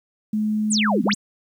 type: tone with pitch glide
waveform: sine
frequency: 213.7 to 205.4 Hz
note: G#3 to G#3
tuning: +50 to -19 cents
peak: -19 dBFS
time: 0.33-1.14 s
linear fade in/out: 5 ms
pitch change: -69 cents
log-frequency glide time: 0.86-0.92 s
type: exponential two-way sweep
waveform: sine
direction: down then up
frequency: 9930 to 174.61 to 9930 Hz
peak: -19 dBFS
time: 0.7-1.15 s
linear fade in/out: 20 ms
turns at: 1.04 s
effects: 9-bit